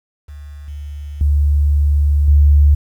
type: tone with level steps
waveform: sine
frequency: 72.7 Hz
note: D2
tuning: 17 cents flat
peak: -30 / -25 / -10 / -6 dBFS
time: 0.28-2.75 s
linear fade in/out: 10 ms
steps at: 0.68 / 1.21 / 2.28 s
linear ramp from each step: 2 ms
effects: 8-bit